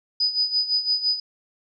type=tone with tremolo; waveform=sine; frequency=4978 Hz; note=D#8; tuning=in tune; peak=-17 dBFS; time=0.2-1.2 s; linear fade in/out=5 ms; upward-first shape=sine; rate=5.9 Hz; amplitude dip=75%; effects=none